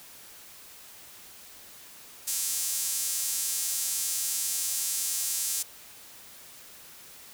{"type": "tone with high-pass filter", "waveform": "sawtooth", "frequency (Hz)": 269.8, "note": "C#4", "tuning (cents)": -47, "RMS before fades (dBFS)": -30, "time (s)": [2.27, 5.63], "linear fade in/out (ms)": 10, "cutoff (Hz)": 7600, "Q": 1.3, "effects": ["white hiss -49 dBFS RMS until 7.33 s"]}